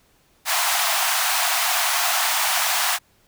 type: high-pass noise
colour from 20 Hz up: pink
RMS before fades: -21 dBFS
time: 0.45-2.99 s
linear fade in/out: 50 ms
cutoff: 660 Hz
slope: 96 dB/octave
effects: pink hiss -60 dBFS RMS until 3.27 s